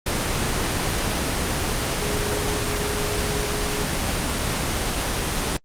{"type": "tone in noise", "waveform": "sine", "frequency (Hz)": 416.4, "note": "G#4", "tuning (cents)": 5, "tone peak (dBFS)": -27, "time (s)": [2.01, 3.84], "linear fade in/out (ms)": 5, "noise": "pink", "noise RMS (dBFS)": -23, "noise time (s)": [0.06, 5.57], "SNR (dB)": -7, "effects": ["low-pass 11000 Hz 12 dB/octave", "Opus 24 kbps"]}